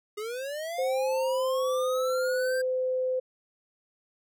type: linear sweep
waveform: square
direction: up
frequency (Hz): 408.4 to 1596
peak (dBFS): -33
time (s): 0.17-2.62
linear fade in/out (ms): 10
type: tone with pitch glide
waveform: sine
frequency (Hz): 523.3 to 512.5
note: C5 to C5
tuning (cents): 0 to -36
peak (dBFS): -25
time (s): 0.78-3.2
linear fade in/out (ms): 10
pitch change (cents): -36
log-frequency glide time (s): 1.39-1.75
effects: none